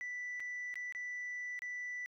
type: tone with dropouts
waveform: sine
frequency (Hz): 1975.5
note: B6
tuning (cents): 0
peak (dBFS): -37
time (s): 0.01-2.06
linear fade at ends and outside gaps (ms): 0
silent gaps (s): 0.398-0.403 / 0.741-0.756 / 0.924-0.949 / 1.591-1.62
effects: tanh soft clip ceiling -37 dBFS